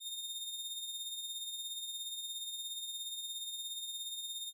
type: tone with tremolo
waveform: sawtooth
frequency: 3662 Hz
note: A#7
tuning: 32 cents flat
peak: -35 dBFS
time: 0-4.53 s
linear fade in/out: 50 ms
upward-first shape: sine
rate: 17 Hz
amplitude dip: 45%
effects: none